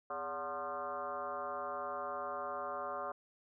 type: tone with frequency modulation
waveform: sine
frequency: 894 Hz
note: A5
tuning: 27 cents sharp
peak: -37 dBFS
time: 0.1-3.12 s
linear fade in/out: 5 ms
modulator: 161 Hz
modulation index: 2.7
effects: none